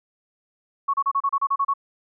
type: tone bursts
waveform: sine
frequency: 1108.7 Hz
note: C#6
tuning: in tune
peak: -18 dBFS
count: 10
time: 0.88-1.738 s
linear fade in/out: 10 ms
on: 57 ms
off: 32 ms
effects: none